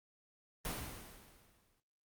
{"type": "noise with exponential decay", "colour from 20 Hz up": "pink", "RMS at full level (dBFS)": -38, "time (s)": [0.65, 1.8], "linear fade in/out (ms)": 0, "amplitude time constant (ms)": 250, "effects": ["noise-tail reverb RT60 0.3 s tail -17 dB re dry", "Opus 32 kbps"]}